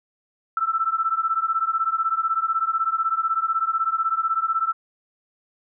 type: beating tone pair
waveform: sine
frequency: 1318.5 / 1334.5 Hz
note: E6 / E6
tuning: 0 / +21 cents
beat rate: 16 Hz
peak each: -23 dBFS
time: 0.57-4.73 s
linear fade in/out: 2 ms
effects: none